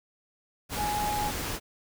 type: tone in noise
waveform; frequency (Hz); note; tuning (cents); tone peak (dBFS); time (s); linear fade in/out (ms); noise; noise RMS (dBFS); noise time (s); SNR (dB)
sine; 834; G#5; +7; -28; 0.76-1.32; 50; pink; -33; 0.69-1.6; +2
effects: none